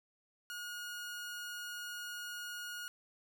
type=tone; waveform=sawtooth; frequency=1439 Hz; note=F#6; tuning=49 cents flat; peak=-38 dBFS; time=0.5-2.88 s; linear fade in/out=0 ms; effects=none